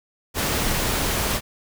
pink noise, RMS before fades -23 dBFS, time 0.34-1.41 s, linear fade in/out 50 ms, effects none

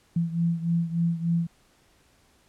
sine beating tone pair, 167.7 / 171.1 Hz, E3 / F3, +30 / -35 cents, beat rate 3.4 Hz, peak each -24 / -28 dBFS, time 0.16-1.47 s, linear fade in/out 5 ms, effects pink hiss -62 dBFS RMS until 2.48 s + low-pass 11000 Hz 12 dB/octave

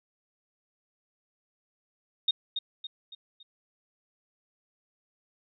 sine tone with echo, 3704 Hz, A#7, 12 cents flat, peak -21 dBFS, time 2.28-2.31 s, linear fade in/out 5 ms, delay 280 ms, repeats 4, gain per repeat -7 dB, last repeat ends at 3.43 s, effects none

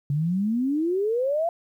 sine exponential sweep, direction up, 138.59 to 698.5 Hz, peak -21 dBFS, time 0.1-1.49 s, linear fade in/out 2 ms, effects 10-bit

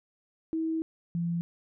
sine tone pair in turn, 322.4 / 170.35 Hz, E4 / F3, -38 / -43 cents, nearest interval major seventh, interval 1105 cents, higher first, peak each -27 dBFS, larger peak neither, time 0.53-0.82 / 1.15-1.41 s, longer first, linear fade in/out 0 ms, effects none

